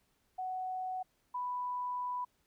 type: tone pair in turn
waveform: sine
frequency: 744 / 990 Hz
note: F#5 / B5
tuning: +9 / +4 cents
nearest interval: perfect fourth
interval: 495 cents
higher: second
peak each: -35 / -34 dBFS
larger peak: second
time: 0.38-1.03 / 1.34-2.25 s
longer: second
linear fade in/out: 10 ms
effects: pink hiss -75 dBFS RMS until 2.46 s